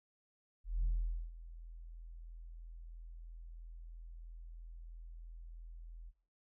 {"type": "tone with ADSR envelope", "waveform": "sine", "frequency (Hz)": 41.52, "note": "E1", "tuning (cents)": 13, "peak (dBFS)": -28, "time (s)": [0.64, 6.12], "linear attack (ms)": 200, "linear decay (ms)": 470, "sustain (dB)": -19, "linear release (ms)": 37, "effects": ["noise-tail reverb RT60 0.4 s tail -18 dB re dry", "tanh soft clip ceiling -28 dBFS"]}